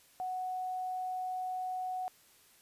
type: tone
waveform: sine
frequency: 740 Hz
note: F#5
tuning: in tune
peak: -34 dBFS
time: 0.2-2.08 s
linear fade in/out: 0 ms
effects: white hiss -63 dBFS RMS until 2.61 s + resampled to 32000 Hz